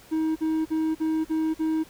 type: tone bursts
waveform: triangle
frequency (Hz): 316.9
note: D#4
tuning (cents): +32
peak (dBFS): -20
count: 6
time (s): 0.11-1.84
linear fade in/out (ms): 20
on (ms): 250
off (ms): 46
effects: pink hiss -51 dBFS RMS until 1.89 s